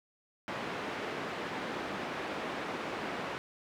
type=band-pass noise; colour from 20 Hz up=pink; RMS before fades=-38 dBFS; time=0.48-3.38 s; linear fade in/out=0 ms; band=240 to 2400 Hz; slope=12 dB/octave; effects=none